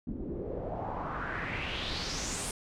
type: noise with low-pass filter sweep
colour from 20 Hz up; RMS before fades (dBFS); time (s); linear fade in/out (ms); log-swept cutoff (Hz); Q
pink; -36; 0.07-2.51; 2; 250 to 9600; 3.8
effects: none